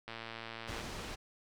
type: click train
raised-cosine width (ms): 0.3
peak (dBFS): -27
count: 84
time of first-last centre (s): 0.08-0.808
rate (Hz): 114
type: low-pass noise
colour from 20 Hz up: pink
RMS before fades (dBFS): -43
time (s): 0.67-1.16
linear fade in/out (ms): 20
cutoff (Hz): 6200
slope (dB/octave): 12
effects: none